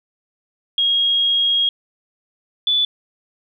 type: tone pair in turn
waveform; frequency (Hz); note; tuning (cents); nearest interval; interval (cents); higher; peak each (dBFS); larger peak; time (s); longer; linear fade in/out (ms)
sine; 3275 / 3470; G#7 / A7; -25 / -25; minor second; 100; second; -14; neither; 0.78-1.69 / 2.67-2.85; first; 2
effects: 9-bit